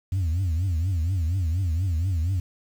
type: tone with vibrato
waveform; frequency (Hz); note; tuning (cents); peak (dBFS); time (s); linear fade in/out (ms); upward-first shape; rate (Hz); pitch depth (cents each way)
sine; 87.31; F2; 0; -19; 0.12-2.4; 5; triangle; 4.2; 230
effects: tanh soft clip ceiling -20 dBFS + 8-bit